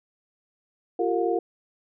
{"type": "tone cluster", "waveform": "sine", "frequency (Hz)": [345.9, 386.1, 456.8, 715], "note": ["F4", "G4", "A#4", "F5"], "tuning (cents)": [-17, -26, -35, 41], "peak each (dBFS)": [-26, -28, -26, -29], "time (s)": [0.99, 1.39], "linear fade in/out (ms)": 5, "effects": []}